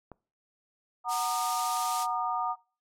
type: click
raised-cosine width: 1 ms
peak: -30 dBFS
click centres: 0.117 s
type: chord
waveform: sine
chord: D# minor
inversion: first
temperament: equal with one note detuned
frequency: 740 / 932.3 / 1218.9 Hz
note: F#5 / A#5 / D#6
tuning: 0 / 0 / -36 cents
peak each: -32 dBFS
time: 1.04-2.56 s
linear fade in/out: 50 ms
type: high-pass noise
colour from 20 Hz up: pink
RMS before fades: -36 dBFS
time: 1.08-2.07 s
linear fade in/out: 50 ms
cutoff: 4300 Hz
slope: 12 dB/octave
effects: noise-tail reverb RT60 0.4 s tail -23 dB re dry + low-pass 12000 Hz 12 dB/octave